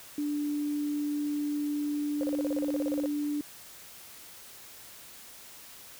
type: tone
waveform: sine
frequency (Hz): 293.7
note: D4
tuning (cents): 0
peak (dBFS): -28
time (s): 0.18-3.41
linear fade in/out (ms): 2
type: tone bursts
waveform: sine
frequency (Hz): 531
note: C5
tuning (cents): +25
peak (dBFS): -30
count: 15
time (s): 2.21-3.059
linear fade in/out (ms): 0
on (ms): 23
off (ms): 36
effects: white hiss -49 dBFS RMS until 5.99 s